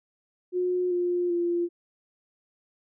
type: tone with pitch steps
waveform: sine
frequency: 361.4 / 353.6 / 345.9 Hz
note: F#4 / F4 / F4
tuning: -41 / +22 / -17 cents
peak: -23 dBFS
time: 0.52-1.69 s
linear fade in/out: 50 ms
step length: 390 ms
effects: none